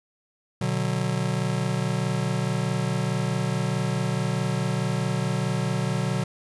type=chord; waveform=square; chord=B minor; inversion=none; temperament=just; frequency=123.47 / 148.16 / 185.21 Hz; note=B2 / D3 / F#3; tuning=0 / +16 / +2 cents; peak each=-28 / -29 / -29 dBFS; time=0.61-6.24 s; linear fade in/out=5 ms; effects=resampled to 24000 Hz + 9-bit